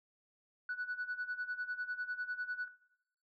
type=tone with tremolo; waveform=sine; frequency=1480 Hz; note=F#6; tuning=in tune; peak=-33 dBFS; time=0.69-2.68 s; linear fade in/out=2 ms; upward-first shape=sine; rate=10 Hz; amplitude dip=90%; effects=noise-tail reverb RT60 0.8 s tail -17 dB re dry + tanh soft clip ceiling -32 dBFS